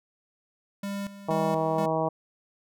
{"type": "tone with tremolo", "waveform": "square", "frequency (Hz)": 199.7, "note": "G3", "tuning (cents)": 32, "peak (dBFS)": -31, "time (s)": [0.83, 1.86], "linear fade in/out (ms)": 5, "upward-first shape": "square", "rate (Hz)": 2.1, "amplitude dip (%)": 75}
{"type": "harmonic tone", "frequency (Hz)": 160, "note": "D#3", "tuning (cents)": 49, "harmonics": [1, 2, 3, 4, 5, 6, 7], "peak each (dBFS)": [-32, -33, -31, -28, -32, -32, -37], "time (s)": [1.28, 2.09], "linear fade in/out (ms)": 10}
{"effects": []}